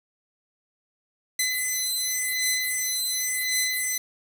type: beating tone pair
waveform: 10% pulse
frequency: 2021 / 2021.91 Hz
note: B6 / B6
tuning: +39 / +40 cents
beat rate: 0.91 Hz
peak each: -18 dBFS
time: 1.39-3.98 s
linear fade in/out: 5 ms
effects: 7-bit